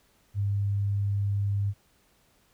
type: tone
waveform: sine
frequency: 100.6 Hz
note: G2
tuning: 45 cents sharp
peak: -24 dBFS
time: 0.34-1.74 s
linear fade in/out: 50 ms
effects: pink hiss -65 dBFS RMS until 2.53 s